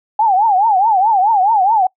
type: tone with vibrato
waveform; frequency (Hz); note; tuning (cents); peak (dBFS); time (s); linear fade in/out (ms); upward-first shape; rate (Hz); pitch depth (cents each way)
sine; 820; G#5; -22; -9; 0.19-1.87; 5; triangle; 4.7; 230
effects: noise-tail reverb RT60 0.1 s tail -25 dB re dry